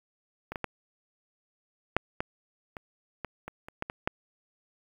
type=clicks; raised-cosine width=0.5 ms; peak=-21 / -18 / -15 / -7 / -14 / -24 / -19 / -23 / -27 / -16 / -19 / -11 dBFS; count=12; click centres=0.52 / 0.558 / 0.643 / 1.966 / 2.205 / 2.768 / 3.247 / 3.48 / 3.685 / 3.824 / 3.899 / 4.075 s; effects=8-bit